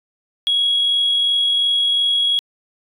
sine tone with amplitude modulation, 3322 Hz, G#7, in tune, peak -12 dBFS, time 0.47-2.39 s, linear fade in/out 0 ms, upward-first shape sine, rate 42.8 Hz, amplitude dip 25%, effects tanh soft clip ceiling -10 dBFS

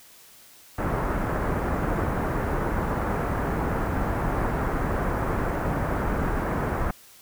pink low-pass noise, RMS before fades -26 dBFS, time 0.78-6.91 s, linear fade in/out 5 ms, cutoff 1600 Hz, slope 24 dB/octave, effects white hiss -51 dBFS RMS until 7.21 s

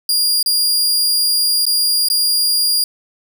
sawtooth tone with dropouts, 4825 Hz, D8, 46 cents sharp, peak -10 dBFS, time 0.09-2.84 s, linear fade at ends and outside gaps 2 ms, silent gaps 0.428-0.46 / 1.654-1.665 / 2.086-2.1 s, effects none

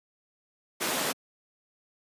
pink high-pass noise, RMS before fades -29 dBFS, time 0.8-1.13 s, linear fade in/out 20 ms, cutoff 250 Hz, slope 12 dB/octave, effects high-pass 150 Hz 12 dB/octave + resampled to 32000 Hz

